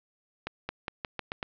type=accelerating click train; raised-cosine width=0.3 ms; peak=-16 dBFS; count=7; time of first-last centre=0.47-1.428 s; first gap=220 ms; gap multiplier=0.87; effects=low-pass 4000 Hz 12 dB/octave